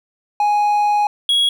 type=tone pair in turn; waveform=triangle; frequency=830.6 / 3322 Hz; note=G#5 / G#7; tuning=0 / 0 cents; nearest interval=2 octaves; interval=2400 cents; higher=second; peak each=-11 dBFS; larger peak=neither; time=0.4-1.07 / 1.29-1.49 s; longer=first; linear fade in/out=2 ms; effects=none